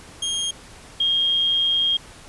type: tone pair in turn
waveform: sawtooth / sine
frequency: 3235 / 3235 Hz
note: G#7 / G#7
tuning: -46 / -46 cents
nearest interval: unison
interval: 0 cents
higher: neither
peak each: -19 / -17 dBFS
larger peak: second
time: 0.22-0.51 / 1-1.97 s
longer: second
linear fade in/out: 5 ms
effects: pink hiss -44 dBFS RMS until 2.28 s + resampled to 24000 Hz